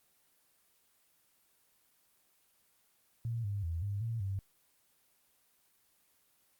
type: tone with pitch steps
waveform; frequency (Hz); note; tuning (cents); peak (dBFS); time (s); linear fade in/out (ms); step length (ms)
sine; 116.1 / 101.2 / 83.1 / 101 / 114.6 / 97.3; A#2 / G#2 / E2 / G#2 / A#2 / G2; -7 / -44 / +15 / -48 / -29 / -12; -33; 3.25-4.39; 0; 190
effects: white hiss -71 dBFS RMS until 6.59 s + Opus 24 kbps